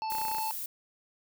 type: harmonic tone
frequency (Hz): 880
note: A5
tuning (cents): 0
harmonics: 1 / 3 / 5 / 6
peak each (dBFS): -31 / -46 / -45 / -53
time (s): 0.02-0.51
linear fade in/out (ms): 0
type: noise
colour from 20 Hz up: violet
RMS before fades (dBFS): -37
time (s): 0.1-0.66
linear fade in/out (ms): 2
type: clicks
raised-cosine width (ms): 0.5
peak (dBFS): -27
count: 9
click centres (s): 0.121 / 0.151 / 0.184 / 0.216 / 0.252 / 0.283 / 0.315 / 0.348 / 0.384
effects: none